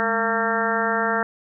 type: harmonic tone with a mistuned harmonic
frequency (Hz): 227.4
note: A#3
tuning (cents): -43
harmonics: 1 / 2 / 3 / 4 / 5 / 6 / 7 / 8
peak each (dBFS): -29 / -27 / -27 / -28 / -31 / -26 / -27 / -28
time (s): 0-1.23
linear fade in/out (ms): 0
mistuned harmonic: 1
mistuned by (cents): -120
effects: none